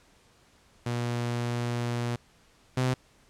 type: tone pair in turn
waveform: sawtooth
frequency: 119.9 / 128 Hz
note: A#2 / C3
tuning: +49 / -38 cents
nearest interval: minor second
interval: 113 cents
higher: second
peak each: -24 / -20 dBFS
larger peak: second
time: 0.86-2.16 / 2.77-2.94 s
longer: first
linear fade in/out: 5 ms
effects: pink hiss -61 dBFS RMS until 3.29 s + low-pass 9000 Hz 12 dB/octave